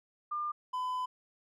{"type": "tone pair in turn", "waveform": ["sine", "triangle"], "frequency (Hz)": [1200, 1007.8], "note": ["D6", "B5"], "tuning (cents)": [37, 35], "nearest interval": "minor third", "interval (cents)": 302, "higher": "first", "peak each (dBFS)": [-32, -30], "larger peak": "second", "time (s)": [[0.31, 0.52], [0.73, 1.06]], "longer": "second", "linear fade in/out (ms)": 10, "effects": []}